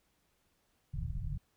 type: low-pass noise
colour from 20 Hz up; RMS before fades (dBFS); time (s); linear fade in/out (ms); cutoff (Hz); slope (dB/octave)
pink; -37; 0.93-1.38; 10; 170; 96
effects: pink hiss -75 dBFS RMS until 1.56 s